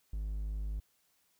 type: tone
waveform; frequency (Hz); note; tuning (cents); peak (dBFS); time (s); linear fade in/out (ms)
triangle; 51.91; G#1; 0; -32; 0.13-0.8; 5
effects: white hiss -73 dBFS RMS until 1.39 s